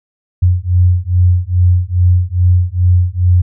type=beating tone pair; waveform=sine; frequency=88.5 / 90.9 Hz; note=F2 / F#2; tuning=+23 / -30 cents; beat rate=2.4 Hz; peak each=-11 dBFS; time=0.42-3.42 s; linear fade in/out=10 ms; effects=none